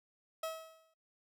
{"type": "tone with exponential decay", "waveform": "30% pulse", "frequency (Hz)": 644, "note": "E5", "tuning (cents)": -41, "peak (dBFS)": -32, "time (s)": [0.43, 0.94], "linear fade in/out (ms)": 5, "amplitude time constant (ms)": 110, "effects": ["noise-tail reverb RT60 0.2 s tail -21 dB re dry"]}